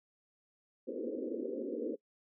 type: band-pass noise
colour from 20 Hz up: white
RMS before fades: -38 dBFS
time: 0.87-1.96 s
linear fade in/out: 20 ms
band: 230 to 530 Hz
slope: 96 dB/octave
effects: noise-tail reverb RT60 0.1 s tail -23 dB re dry